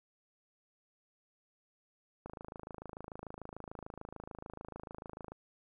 click train, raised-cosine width 1 ms, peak -30 dBFS, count 83, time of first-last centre 2.26-5.32 s, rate 26.8 Hz, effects 12-bit

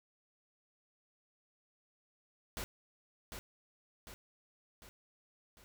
pink noise with echo, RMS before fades -41 dBFS, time 2.57-2.64 s, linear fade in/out 0 ms, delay 750 ms, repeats 4, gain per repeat -5 dB, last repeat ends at 5.64 s, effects none

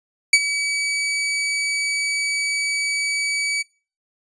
sawtooth tone with ADSR envelope, 2283 Hz, D7, 50 cents flat, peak -4 dBFS, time 0.33-3.63 s, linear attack 4 ms, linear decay 50 ms, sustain -13 dB, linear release 19 ms, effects noise-tail reverb RT60 0.4 s tail -25 dB re dry + resampled to 22050 Hz

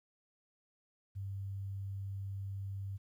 sine tone, 98 Hz, G2, in tune, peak -38 dBFS, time 1.15-2.98 s, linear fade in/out 20 ms, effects 12-bit

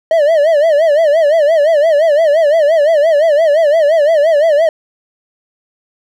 triangle tone with vibrato, 617 Hz, D#5, 15 cents flat, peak -5 dBFS, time 0.11-4.69 s, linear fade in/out 2 ms, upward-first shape sine, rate 5.8 Hz, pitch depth 140 cents each way, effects none

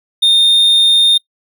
triangle tone, 3651 Hz, A#7, 37 cents flat, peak -5 dBFS, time 0.22-1.18 s, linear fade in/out 10 ms, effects noise-tail reverb RT60 0.1 s tail -20 dB re dry

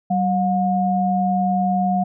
sine tone pair together, 190.4 / 718.9 Hz, F#3 / F5, +50 / +50 cents, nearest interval octave + major seventh, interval 2300 cents, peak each -19 dBFS, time 0.1-2.04 s, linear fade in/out 10 ms, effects none

